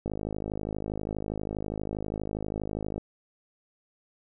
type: click train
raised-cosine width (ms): 2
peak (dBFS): -19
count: 154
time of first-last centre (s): 0.06-2.98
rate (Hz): 52.4
effects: none